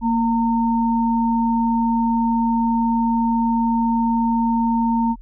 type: tone pair together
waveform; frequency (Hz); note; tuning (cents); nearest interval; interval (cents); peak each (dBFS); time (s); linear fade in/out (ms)
sine; 232.4 / 914; A#3 / A#5; -5 / -34; 2 octaves; 2371; -17 / -21; 0.01-5.16; 50
effects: added 40 Hz sine -37 dBFS peak until 5.21 s